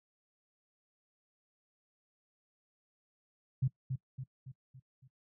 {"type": "tone with echo", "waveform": "sine", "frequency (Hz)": 131.4, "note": "C3", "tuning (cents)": 8, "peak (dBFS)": -26, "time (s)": [3.62, 3.68], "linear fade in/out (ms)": 10, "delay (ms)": 280, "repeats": 5, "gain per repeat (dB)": -6, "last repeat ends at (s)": 5.08, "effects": ["noise-tail reverb RT60 0.1 s tail -20 dB re dry"]}